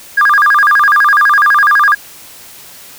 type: tone with vibrato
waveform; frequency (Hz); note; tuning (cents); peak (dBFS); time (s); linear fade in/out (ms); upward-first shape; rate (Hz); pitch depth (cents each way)
sine; 1396.9; F6; 0; -4; 0.17-1.95; 10; square; 12; 280
effects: tanh soft clip ceiling -2 dBFS + white hiss -35 dBFS RMS until 2.98 s